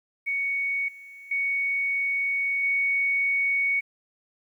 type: tone with level steps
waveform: sine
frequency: 2229 Hz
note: C#7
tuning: 9 cents sharp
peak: -24 / -42 / -23 / -21 dBFS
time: 0.26-3.81 s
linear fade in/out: 20 ms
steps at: 0.88 / 1.31 / 2.63 s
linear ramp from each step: 5 ms
effects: 10-bit